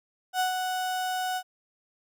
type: tone with ADSR envelope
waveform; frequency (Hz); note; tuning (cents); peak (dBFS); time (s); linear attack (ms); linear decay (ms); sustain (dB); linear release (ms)
35% pulse; 740; F#5; 0; -21; 0.33-1.43; 68; 120; -5; 63
effects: none